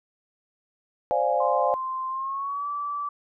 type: chord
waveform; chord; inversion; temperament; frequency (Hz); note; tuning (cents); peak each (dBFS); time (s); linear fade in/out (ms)
sine; D half-diminished seventh; third; equal; 523.3 / 587.3 / 698.5 / 830.6; C5 / D5 / F5 / Ab5; 0 / 0 / 0 / 0; -26; 1.11-1.74; 0
type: tone with pitch glide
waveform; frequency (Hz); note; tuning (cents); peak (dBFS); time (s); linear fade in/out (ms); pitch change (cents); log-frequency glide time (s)
sine; 1044 to 1158.4; C6 to D6; -4 to -24; -27; 1.4-3.09; 5; +180; 2.09-2.68
effects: none